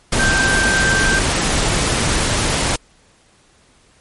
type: tone in noise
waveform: sine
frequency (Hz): 1566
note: G6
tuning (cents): -2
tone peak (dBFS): -15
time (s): 0.19-1.19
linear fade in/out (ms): 5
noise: pink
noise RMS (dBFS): -17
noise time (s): 0.12-2.76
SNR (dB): -1
effects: pink hiss -53 dBFS RMS until 4 s + MP3 48 kbps